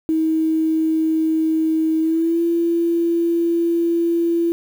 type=tone with pitch glide; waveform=sine; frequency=318.8 to 337.8 Hz; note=D#4 to E4; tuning=+42 to +42 cents; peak=-15 dBFS; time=0.09-4.52 s; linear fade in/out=0 ms; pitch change=+100 cents; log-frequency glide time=2-2.42 s; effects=7-bit